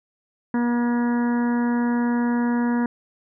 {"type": "harmonic tone", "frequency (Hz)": 239.5, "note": "A#3", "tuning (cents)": 47, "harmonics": [1, 2, 3, 4, 5, 6, 7, 8], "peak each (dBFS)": [-19, -32, -37, -31, -42, -38, -36, -42], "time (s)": [0.54, 2.86], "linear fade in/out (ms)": 2, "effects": []}